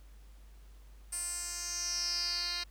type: tone with band-pass filter sweep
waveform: 10% pulse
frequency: 350 Hz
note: F4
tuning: 4 cents sharp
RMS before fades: -36 dBFS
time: 1.12-2.64 s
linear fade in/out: 10 ms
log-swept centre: 8900 to 3900 Hz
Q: 6.6
effects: added 50 Hz sine -51 dBFS peak until 2.7 s + pink hiss -66 dBFS RMS until 2.7 s